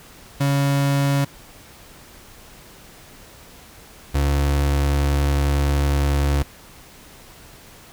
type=tone pair in turn; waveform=35% pulse; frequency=140 / 70.83 Hz; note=C#3 / C#2; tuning=+18 / +38 cents; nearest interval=octave; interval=1180 cents; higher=first; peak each=-15 dBFS; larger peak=neither; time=0.4-1.25 / 4.14-6.43 s; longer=second; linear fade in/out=10 ms; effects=pink hiss -45 dBFS RMS until 7.92 s